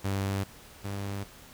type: tone pair in turn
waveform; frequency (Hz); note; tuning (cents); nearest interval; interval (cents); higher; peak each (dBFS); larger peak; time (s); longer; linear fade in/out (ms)
sawtooth; 98 / 99.83; G2 / G2; 0 / +32; unison; 32; second; -24 / -29; first; 0.04-0.44 / 0.84-1.24; neither; 10
effects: pink hiss -51 dBFS RMS until 1.53 s